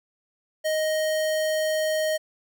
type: tone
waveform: square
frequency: 624 Hz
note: D#5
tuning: 5 cents sharp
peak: -23 dBFS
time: 0.64-2.18 s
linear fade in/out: 20 ms
effects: none